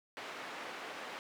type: band-pass noise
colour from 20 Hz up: white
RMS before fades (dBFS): -45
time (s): 0.17-1.19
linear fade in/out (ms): 0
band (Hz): 290 to 2000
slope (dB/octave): 12
effects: none